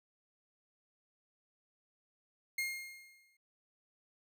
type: tone with exponential decay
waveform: 40% pulse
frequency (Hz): 2133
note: C7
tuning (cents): +33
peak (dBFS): -31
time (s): 2.58-3.37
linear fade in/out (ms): 5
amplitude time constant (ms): 170
effects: none